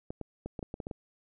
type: clicks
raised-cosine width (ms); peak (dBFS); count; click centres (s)
2; -24; 9; 0.105 / 0.213 / 0.46 / 0.592 / 0.628 / 0.741 / 0.802 / 0.869 / 0.912
effects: none